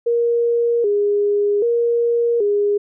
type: tone with vibrato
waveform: sine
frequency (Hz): 439.3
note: A4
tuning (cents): -3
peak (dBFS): -14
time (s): 0.06-2.78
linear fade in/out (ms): 10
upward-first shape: square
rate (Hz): 0.64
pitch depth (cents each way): 120
effects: none